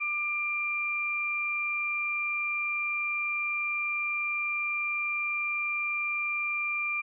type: tone pair together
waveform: sine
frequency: 1191.7 / 2380 Hz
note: D6 / D7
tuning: +25 / +22 cents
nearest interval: octave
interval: 1197 cents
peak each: -37 / -28 dBFS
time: 0-7.02 s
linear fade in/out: 20 ms
effects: none